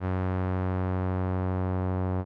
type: tone with low-pass filter sweep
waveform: sawtooth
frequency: 92.6 Hz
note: F#2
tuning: 2 cents sharp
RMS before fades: -28 dBFS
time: 0-2.25 s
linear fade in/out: 50 ms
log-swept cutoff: 1500 to 980 Hz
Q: 1
effects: none